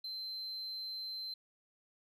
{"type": "tone", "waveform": "sine", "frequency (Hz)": 4100, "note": "C8", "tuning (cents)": -36, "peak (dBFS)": -37, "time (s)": [0.04, 1.34], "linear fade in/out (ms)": 5, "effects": ["tanh soft clip ceiling -37 dBFS", "MP3 96 kbps"]}